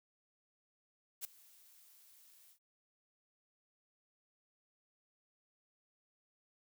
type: noise with ADSR envelope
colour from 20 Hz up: blue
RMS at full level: -39 dBFS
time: 1.21-2.59 s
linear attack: 37 ms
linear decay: 5 ms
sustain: -24 dB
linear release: 91 ms
effects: none